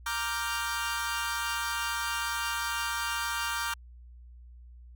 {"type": "chord", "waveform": "sawtooth", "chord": "G minor seventh", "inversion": "first", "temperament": "equal", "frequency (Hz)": [932.3, 1174.7, 1396.9, 1568], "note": ["Bb5", "D6", "F6", "G6"], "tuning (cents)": [0, 0, 0, 0], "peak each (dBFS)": -32, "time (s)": [0.06, 3.74], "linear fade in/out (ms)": 5, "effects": ["added 60 Hz sine -47 dBFS peak until 4.95 s"]}